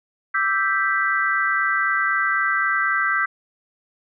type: chord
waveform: sine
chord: E minor seventh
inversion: third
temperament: equal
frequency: 1174.7 / 1318.5 / 1568 / 1975.5 Hz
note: D6 / E6 / G6 / B6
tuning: 0 / 0 / 0 / 0 cents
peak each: -27 / -24 / -21 / -24 dBFS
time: 0.34-3.26 s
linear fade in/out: 10 ms
effects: none